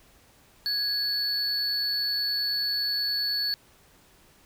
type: tone pair together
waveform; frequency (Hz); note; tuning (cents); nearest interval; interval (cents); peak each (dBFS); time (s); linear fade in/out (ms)
triangle; 1661.2 / 4435; G#6 / C#8; 0 / 0; octave + perfect fourth; 1700; -35 / -24; 0.66-3.54; 0
effects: pink hiss -58 dBFS RMS until 4.45 s